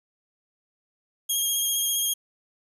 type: tone with vibrato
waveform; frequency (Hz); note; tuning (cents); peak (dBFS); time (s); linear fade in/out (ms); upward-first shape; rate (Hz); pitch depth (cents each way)
5% pulse; 3251; G#7; -38; -15; 1.29-2.14; 10; sine; 15; 24
effects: resampled to 32000 Hz + 9-bit